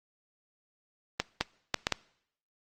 clicks, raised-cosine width 0.2 ms, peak -8 dBFS, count 5, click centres 1.2 / 1.41 / 1.743 / 1.869 / 1.923 s, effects noise-tail reverb RT60 0.7 s tail -23 dB re dry + Opus 24 kbps

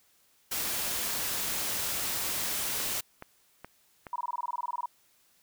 white noise, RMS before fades -32 dBFS, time 0.51-3.01 s, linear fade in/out 10 ms
click train, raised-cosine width 0.5 ms, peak -26 dBFS, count 5, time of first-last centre 2.38-4.068 s, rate 2.37 Hz
sine tone bursts, 969 Hz, B5, 33 cents flat, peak -29 dBFS, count 15, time 4.13-4.858 s, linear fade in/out 2 ms, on 28 ms, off 22 ms
effects white hiss -66 dBFS RMS until 5.42 s

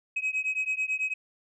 sine beating tone pair, 2536 / 2545.1 Hz, D#7 / D#7, +32 / +39 cents, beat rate 9.1 Hz, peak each -28 dBFS, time 0.16-1.14 s, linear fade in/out 10 ms, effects tanh soft clip ceiling -23 dBFS

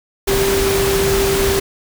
sine tone in noise, 392 Hz, G4, in tune, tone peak -15 dBFS, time 0.27-1.6 s, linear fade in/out 10 ms, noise pink, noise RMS -19 dBFS, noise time 0.27-1.6 s, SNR +1 dB, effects none

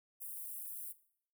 white high-pass noise, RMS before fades -45 dBFS, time 0.2-0.93 s, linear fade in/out 20 ms, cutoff 9200 Hz, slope 48 dB/octave, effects noise-tail reverb RT60 0.6 s tail -17 dB re dry

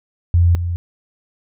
sine tone pair in turn, 86.3 / 86.66 Hz, F2 / F2, -20 / -13 cents, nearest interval unison, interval 7 cents, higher second, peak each -9 / -18 dBFS, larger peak first, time 0.34-0.55 / 0.55-0.76 s, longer neither, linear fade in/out 0 ms, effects none

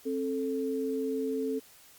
sine tone pair together, 266.4 / 440 Hz, C4 / A4, +31 / 0 cents, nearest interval major sixth, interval 869 cents, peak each -32 / -31 dBFS, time 0.05-1.6 s, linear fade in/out 20 ms, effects white hiss -56 dBFS RMS until 1.98 s + Opus 48 kbps

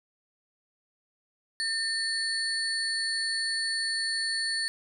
sine tone cluster, 1803 / 4180 / 4439 / 9040 Hz, A6 / C8 / C#8 / C#9, +42 / -2 / +2 / +33 cents, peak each -31 / -39 / -30 / -37 dBFS, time 1.6-4.68 s, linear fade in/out 0 ms, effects none

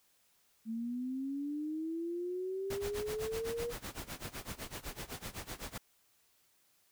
sine linear sweep, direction up, 220 to 480 Hz, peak -35 dBFS, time 0.65-3.74 s, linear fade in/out 50 ms
pink noise with tremolo, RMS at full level -41 dBFS, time 2.7-5.78 s, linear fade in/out 5 ms, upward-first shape sine, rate 7.9 Hz, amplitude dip 90%
effects white hiss -71 dBFS RMS until 6.91 s

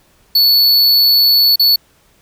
square tone with dropouts, 4435 Hz, C#8, in tune, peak -8 dBFS, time 0.35-1.76 s, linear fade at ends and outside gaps 5 ms, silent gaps 1.559-1.595 s, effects pink hiss -53 dBFS RMS until 2.21 s

